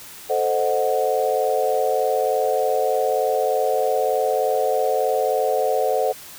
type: chord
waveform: sine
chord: A diminished seventh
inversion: none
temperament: equal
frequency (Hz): 440 / 523.3 / 622.3 / 740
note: A4 / C5 / Eb5 / Gb5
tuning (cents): 0 / 0 / 0 / 0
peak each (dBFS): -23 / -22 / -25 / -23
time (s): 0.29-6.13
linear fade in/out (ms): 20
effects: white hiss -40 dBFS RMS until 6.38 s